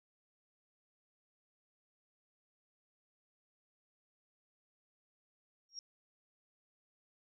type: tone with exponential growth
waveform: sine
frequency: 5588 Hz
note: F8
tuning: in tune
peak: -38 dBFS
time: 5.69-5.79 s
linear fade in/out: 1 ms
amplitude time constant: 21 ms
effects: none